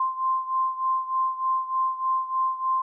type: beating tone pair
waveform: sine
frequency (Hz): 1045 / 1048.3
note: C6 / C6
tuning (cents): -2 / +3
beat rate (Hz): 3.3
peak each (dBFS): -24 / -28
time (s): 0-2.82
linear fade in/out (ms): 5
effects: none